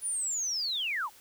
sine linear sweep, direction down, 9880 to 760 Hz, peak -29 dBFS, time 0.01-1.1 s, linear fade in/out 50 ms, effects white hiss -56 dBFS RMS until 1.2 s

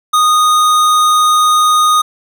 sine tone with hard clipping, 1237 Hz, D#6, 10 cents flat, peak -9 dBFS, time 0.13-2.02 s, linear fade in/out 10 ms, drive 18 dB, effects none

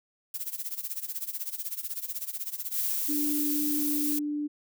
violet noise with tremolo, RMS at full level -32 dBFS, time 0.34-2.92 s, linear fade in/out 2 ms, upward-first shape sine, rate 16 Hz, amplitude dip 85%
violet noise, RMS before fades -30 dBFS, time 2.74-4.19 s, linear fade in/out 5 ms
sine tone, 295.3 Hz, D4, 10 cents sharp, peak -28 dBFS, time 3.08-4.48 s, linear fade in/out 20 ms
effects none

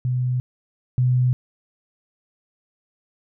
sine tone pair in turn, 125.8 / 125.8 Hz, B2 / B2, +32 / +32 cents, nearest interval unison, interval 0 cents, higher neither, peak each -19 / -15 dBFS, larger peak second, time 0.05-0.4 / 0.98-1.33 s, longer neither, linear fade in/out 0 ms, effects none

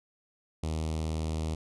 sawtooth tone with notch filter, 79 Hz, D#2, 27 cents sharp, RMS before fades -32 dBFS, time 0.63-1.55 s, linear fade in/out 5 ms, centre 1600 Hz, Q 0.88, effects resampled to 24000 Hz

